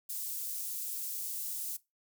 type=high-pass noise; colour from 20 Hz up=white; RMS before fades=-38 dBFS; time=0.09-1.77 s; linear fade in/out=10 ms; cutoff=8000 Hz; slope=12 dB/octave; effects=noise-tail reverb RT60 0.2 s tail -19 dB re dry